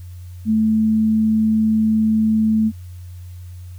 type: tone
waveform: sine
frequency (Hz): 218.7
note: A3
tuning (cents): -10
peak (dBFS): -13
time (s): 0.45-2.72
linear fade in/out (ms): 50
effects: added 89 Hz sine -32 dBFS peak until 3.78 s + white hiss -54 dBFS RMS until 3.78 s